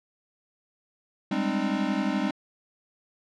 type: chord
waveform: square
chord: Ab major seventh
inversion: third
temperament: equal with one note detuned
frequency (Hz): 196 / 207.7 / 261.6 / 303.1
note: G3 / Ab3 / C4 / Eb4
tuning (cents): 0 / 0 / 0 / -45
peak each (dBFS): -31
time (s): 1.31-2.31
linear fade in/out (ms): 5
effects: low-pass 4000 Hz 12 dB/octave